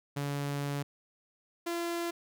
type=tone pair in turn; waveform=sawtooth; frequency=142.5 / 341.4 Hz; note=C#3 / F4; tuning=+48 / -39 cents; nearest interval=octave + minor third; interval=1513 cents; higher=second; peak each=-28 dBFS; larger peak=neither; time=0.16-0.83 / 1.66-2.11 s; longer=first; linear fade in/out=10 ms; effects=none